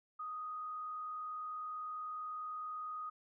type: tone with frequency modulation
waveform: sine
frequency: 1244.5 Hz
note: D#6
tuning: in tune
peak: -40 dBFS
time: 0.19-3.1 s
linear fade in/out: 10 ms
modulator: 40 Hz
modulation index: 0.41
effects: none